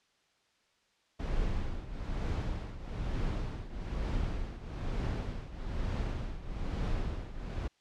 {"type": "noise with tremolo", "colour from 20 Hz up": "brown", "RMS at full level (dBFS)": -31, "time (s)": [1.19, 7.68], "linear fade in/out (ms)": 10, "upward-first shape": "triangle", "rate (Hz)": 1.1, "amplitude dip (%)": 80, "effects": ["white hiss -71 dBFS RMS until 7.8 s", "low-pass 5000 Hz 12 dB/octave"]}